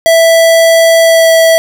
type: tone with pitch glide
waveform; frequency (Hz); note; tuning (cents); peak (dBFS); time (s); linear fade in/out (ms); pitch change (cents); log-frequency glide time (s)
square; 659.3 to 654.4; E5 to E5; 0 to -13; -4; 0.06-1.58; 0; -13; 1.02-1.31
effects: none